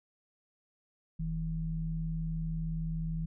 sine tone pair together, 40.27 / 161.1 Hz, E1 / E3, -40 / -39 cents, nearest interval 2 octaves, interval 2401 cents, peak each -36 / -33 dBFS, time 1.19-3.26 s, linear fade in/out 10 ms, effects none

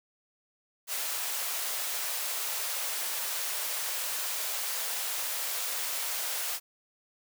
white high-pass noise, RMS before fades -33 dBFS, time 0.87-6.6 s, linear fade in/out 50 ms, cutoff 490 Hz, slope 24 dB/octave, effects none

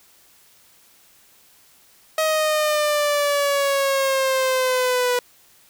sawtooth exponential sweep, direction down, 633 to 490.2 Hz, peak -14 dBFS, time 2.18-5.19 s, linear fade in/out 2 ms, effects white hiss -54 dBFS RMS until 5.69 s

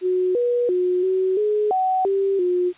sine tone with pitch steps, 366.6 / 484.4 / 361.9 / 375.6 / 421.2 / 750 / 391.6 / 358.4 Hz, F#4 / B4 / F#4 / F#4 / G#4 / F#5 / G4 / F4, -16 / -34 / -38 / +26 / +24 / +23 / -2 / +45 cents, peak -17 dBFS, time 0.01-2.73 s, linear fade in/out 50 ms, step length 340 ms, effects white hiss -50 dBFS RMS until 2.77 s + resampled to 8000 Hz

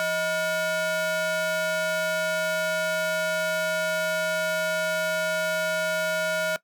square ring-modulated tone, 400.7 Hz, G4, 38 cents sharp, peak -21 dBFS, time 0-6.56 s, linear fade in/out 0 ms, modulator 1030 Hz, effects noise-tail reverb RT60 0.1 s tail -19 dB re dry + high-pass 200 Hz 12 dB/octave

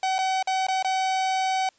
45% pulse tone with dropouts, 758 Hz, F#5, 42 cents sharp, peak -22 dBFS, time 0.03-1.69 s, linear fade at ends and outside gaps 2 ms, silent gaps 0.183-0.188 / 0.427-0.473 / 0.668-0.684 / 0.826-0.846 s, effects white hiss -62 dBFS RMS until 1.78 s + resampled to 16000 Hz

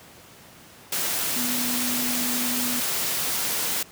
sine tone in noise, 246 Hz, B3, 7 cents flat, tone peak -29 dBFS, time 1.36-2.8 s, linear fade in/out 5 ms, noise white, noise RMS -26 dBFS, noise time 0.92-3.83 s, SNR -6 dB, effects pink hiss -48 dBFS RMS until 3.91 s + high-pass 100 Hz 12 dB/octave

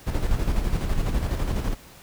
brown noise with tremolo, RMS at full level -22 dBFS, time 0.06-1.75 s, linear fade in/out 20 ms, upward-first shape square, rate 12 Hz, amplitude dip 45%, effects pink hiss -48 dBFS RMS until 2.02 s

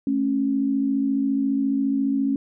sine tone pair together, 220 / 274.5 Hz, A3 / C#4, 0 / -17 cents, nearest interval major third, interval 383 cents, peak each -26 / -20 dBFS, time 0.07-2.36 s, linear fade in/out 2 ms, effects none

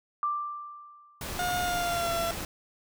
sine tone with exponential decay, 1179 Hz, D6, 6 cents sharp, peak -24 dBFS, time 0.23-1.38 s, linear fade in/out 1 ms, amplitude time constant 250 ms
pink noise, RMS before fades -36 dBFS, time 1.21-2.45 s, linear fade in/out 2 ms
30% pulse tone with pitch glide, 716 to 675.8 Hz, F5 to E5, +43 to +43 cents, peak -25 dBFS, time 1.39-2.31 s, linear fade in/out 2 ms, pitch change -100 cents, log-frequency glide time 1.61-2.15 s
effects none

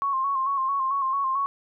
sine tone with vibrato, 1084 Hz, C#6, 39 cents flat, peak -22 dBFS, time 0.02-1.46 s, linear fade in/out 0 ms, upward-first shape square, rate 4.5 Hz, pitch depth 45 cents each way, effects none

